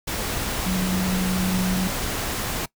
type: tone in noise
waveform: sine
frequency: 185 Hz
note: F#3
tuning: in tune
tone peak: -21 dBFS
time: 0.66-1.88 s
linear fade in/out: 10 ms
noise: pink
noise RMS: -27 dBFS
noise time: 0.07-2.66 s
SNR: +3 dB
effects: noise-tail reverb RT60 0.1 s tail -21 dB re dry